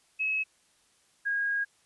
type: tone pair in turn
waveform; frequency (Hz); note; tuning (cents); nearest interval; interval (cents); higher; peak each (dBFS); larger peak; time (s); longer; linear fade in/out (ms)
sine; 2573 / 1635.2; E7 / G#6; -43 / -27; minor sixth; 784; first; -26; neither; 0.19-0.44 / 1.25-1.65; second; 20
effects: white hiss -66 dBFS RMS until 1.85 s + resampled to 24000 Hz